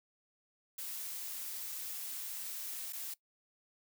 blue noise with dropouts, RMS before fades -42 dBFS, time 0.78-3.14 s, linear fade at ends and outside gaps 5 ms, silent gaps 2.925-2.931 s, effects noise-tail reverb RT60 0.1 s tail -20 dB re dry

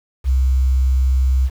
sine tone, 65.3 Hz, C2, 3 cents flat, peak -11 dBFS, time 0.24-1.5 s, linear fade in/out 50 ms, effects tanh soft clip ceiling -8 dBFS + 7-bit

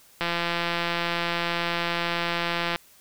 click train, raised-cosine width 0.3 ms, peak -10 dBFS, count 437, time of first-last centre 0.21-2.76 s, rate 171 Hz, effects white hiss -55 dBFS RMS until 3 s

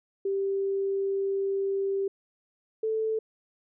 sine tone pair in turn, 392 / 440 Hz, G4 / A4, 0 / 0 cents, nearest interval major second, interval 200 cents, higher second, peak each -25 / -25 dBFS, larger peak neither, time 0.25-2.08 / 2.83-3.19 s, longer first, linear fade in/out 5 ms, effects none

